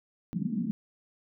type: band-pass noise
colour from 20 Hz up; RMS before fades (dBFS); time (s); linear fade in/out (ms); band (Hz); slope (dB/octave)
pink; -31; 0.33-0.71; 0; 170 to 250; 48
effects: none